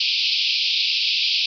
white band-pass noise, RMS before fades -21 dBFS, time 0-1.46 s, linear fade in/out 5 ms, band 2400 to 5100 Hz, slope 96 dB/octave, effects none

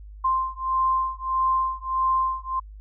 sine beating tone pair, 1046.5 / 1048.1 Hz, C6 / C6, 0 / +3 cents, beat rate 1.6 Hz, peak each -24 dBFS, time 0.24-2.6 s, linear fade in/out 10 ms, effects added 51 Hz sine -39 dBFS peak until 2.8 s

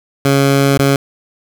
15% pulse tone with dropouts, 138.59 Hz, C#3, in tune, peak -3 dBFS, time 0.25-0.96 s, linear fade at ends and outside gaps 2 ms, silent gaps 0.777-0.792 s, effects none

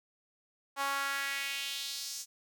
sawtooth tone with high-pass filter sweep, 277.2 Hz, C#4, in tune, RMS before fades -36 dBFS, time 0.76-2.26 s, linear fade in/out 50 ms, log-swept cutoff 940 to 6400 Hz, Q 2.3, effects none

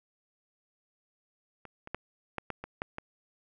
clicks, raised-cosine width 0.5 ms, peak -30 / -28 / -18 / -18 / -19 / -24 / -17 / -22 dBFS, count 8, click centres 1.653 / 1.874 / 1.946 / 2.383 / 2.503 / 2.64 / 2.819 / 2.984 s, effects none

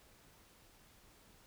silence, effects pink hiss -64 dBFS RMS until 1.46 s

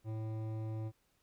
sine tone with hard clipping, 110 Hz, A2, in tune, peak -39 dBFS, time 0.04-0.92 s, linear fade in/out 50 ms, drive 13 dB, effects pink hiss -75 dBFS RMS until 1.22 s

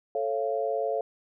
sine chord, A augmented, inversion none, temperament just, 440 / 550 / 687.5 Hz, A4 / C#5 / E#5, 0 / -14 / -27 cents, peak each -30 dBFS, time 0.15-1.01 s, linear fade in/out 2 ms, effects none

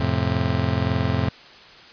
30% pulse chord, F major, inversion none, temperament just, 87.31 / 109.13 / 130.96 Hz, F2 / A2 / C3, 0 / -14 / +2 cents, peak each -22 dBFS, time 0-1.29 s, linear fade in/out 5 ms, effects white hiss -45 dBFS RMS until 1.92 s + resampled to 11025 Hz

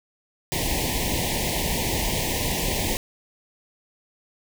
pink band-stop noise, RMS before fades -25 dBFS, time 0.52-2.97 s, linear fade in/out 0 ms, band 1000 to 1800 Hz, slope 96 dB/octave, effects none

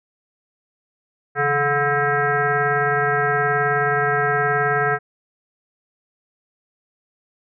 sine tone with frequency modulation, 1016 Hz, B5, 49 cents sharp, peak -16 dBFS, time 1.35-4.99 s, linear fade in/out 50 ms, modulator 293 Hz, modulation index 2.7, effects none

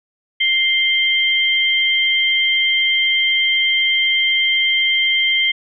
sine tone pair together, 2096 / 3156 Hz, C7 / G7, +2 / +11 cents, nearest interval perfect fifth, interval 709 cents, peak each -16 dBFS, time 0.4-5.52 s, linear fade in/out 10 ms, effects none

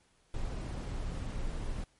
brown noise, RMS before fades -36 dBFS, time 0.34-1.84 s, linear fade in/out 2 ms, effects pink hiss -69 dBFS RMS until 1.99 s + MP3 48 kbps

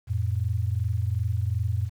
sine tone pair together, 89.2 / 111.87 Hz, F2 / A2, +37 / +29 cents, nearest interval major third, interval 392 cents, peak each -26 / -26 dBFS, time 0.07-1.9 s, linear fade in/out 50 ms, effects 9-bit

